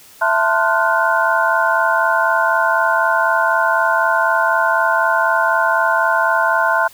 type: tone cluster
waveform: sine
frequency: 665 / 891 / 1041 / 1427 / 1511 Hz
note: E5 / A5 / C6 / F6 / F#6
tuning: +15 / +22 / -9 / +37 / +36 cents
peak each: -19 dBFS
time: 0.21-6.88 s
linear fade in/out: 10 ms
effects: white hiss -44 dBFS RMS until 6.93 s